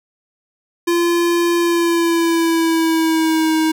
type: tone with pitch glide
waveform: square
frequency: 343.6 to 316.9 Hz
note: F4 to D#4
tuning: -28 to +32 cents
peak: -14 dBFS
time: 0.87-3.72 s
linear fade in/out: 10 ms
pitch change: -140 cents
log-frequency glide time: 1.58-3.54 s
effects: none